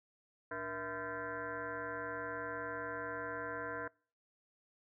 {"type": "tone with frequency modulation", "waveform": "sine", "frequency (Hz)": 1018, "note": "C6", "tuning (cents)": -48, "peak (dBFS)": -38, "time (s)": [0.51, 3.88], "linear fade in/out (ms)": 5, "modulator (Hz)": 181, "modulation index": 3.9, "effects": ["noise-tail reverb RT60 0.4 s tail -25 dB re dry"]}